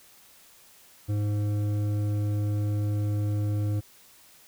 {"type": "tone with hard clipping", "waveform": "sine", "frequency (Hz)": 103.8, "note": "G#2", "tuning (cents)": 0, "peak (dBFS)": -26, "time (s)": [1.08, 3.81], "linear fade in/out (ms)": 20, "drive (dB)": 9, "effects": ["white hiss -55 dBFS RMS until 4.47 s"]}